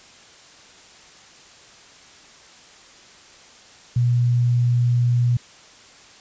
sine tone, 121.3 Hz, B2, 31 cents flat, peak -15 dBFS, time 3.96-5.37 s, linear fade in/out 5 ms, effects white hiss -47 dBFS RMS until 6.2 s + resampled to 16000 Hz

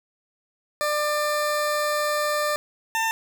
20% pulse tone pair in turn, 596 / 898.2 Hz, D5 / A5, +25 / +35 cents, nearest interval perfect fifth, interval 710 cents, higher second, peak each -17 dBFS, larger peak neither, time 0.81-2.56 / 2.95-3.11 s, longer first, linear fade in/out 0 ms, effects none

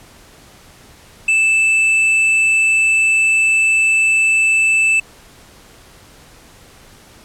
sine tone with hard clipping, 2637 Hz, E7, in tune, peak -12 dBFS, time 1.28-5 s, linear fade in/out 5 ms, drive 5 dB, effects pink hiss -44 dBFS RMS until 7.24 s + low-pass 12000 Hz 12 dB/octave

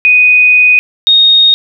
sine tone pair in turn, 2489 / 3719 Hz, D#7 / A#7, 0 / -5 cents, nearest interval perfect fifth, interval 695 cents, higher second, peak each -3 dBFS, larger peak neither, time 0.05-0.79 / 1.07-1.54 s, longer first, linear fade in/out 0 ms, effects none

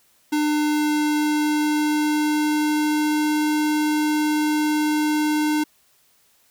square tone with pitch glide, 300 to 303 Hz, D4 to D#4, +37 to -46 cents, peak -19 dBFS, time 0.32-5.64 s, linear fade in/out 10 ms, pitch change +17 cents, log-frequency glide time 0.68-3.5 s, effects white hiss -60 dBFS RMS until 6.5 s

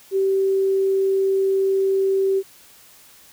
sine tone, 386.9 Hz, G4, 23 cents flat, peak -16 dBFS, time 0.11-2.43 s, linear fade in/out 50 ms, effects white hiss -49 dBFS RMS until 3.32 s

